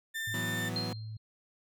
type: tone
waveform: 35% pulse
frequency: 1791 Hz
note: A6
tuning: 30 cents sharp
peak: -32 dBFS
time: 0.14-0.7 s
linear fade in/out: 20 ms
type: tone with pitch glide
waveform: sine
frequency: 110 to 109.11 Hz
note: A2 to A2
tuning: 0 to -14 cents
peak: -38 dBFS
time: 0.27-1.17 s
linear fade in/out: 5 ms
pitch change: -14 cents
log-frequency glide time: 0.51-0.86 s
type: chord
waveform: sawtooth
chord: E suspended second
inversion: none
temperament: equal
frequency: 164.81 / 185 / 246.9 Hz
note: E3 / F#3 / B3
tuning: 0 / 0 / 0 cents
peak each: -36 dBFS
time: 0.34-0.93 s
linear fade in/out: 2 ms
type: tone with exponential decay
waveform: sine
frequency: 4187 Hz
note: C8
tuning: in tune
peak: -30 dBFS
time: 0.76-1.18 s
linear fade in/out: 2 ms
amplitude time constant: 91 ms
effects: none